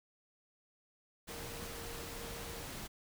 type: tone in noise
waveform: sine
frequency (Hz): 466.2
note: A#4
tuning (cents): 0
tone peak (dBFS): -51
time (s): 1.28-2.64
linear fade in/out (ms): 20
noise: pink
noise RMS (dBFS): -45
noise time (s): 1.27-2.88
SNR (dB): -9
effects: none